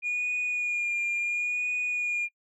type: tone with vibrato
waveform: sine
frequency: 2434 Hz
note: D#7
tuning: 39 cents flat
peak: -24 dBFS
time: 0.02-2.29 s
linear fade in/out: 50 ms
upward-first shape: sine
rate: 0.72 Hz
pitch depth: 25 cents each way
effects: noise-tail reverb RT60 0.1 s tail -26 dB re dry + tanh soft clip ceiling -24 dBFS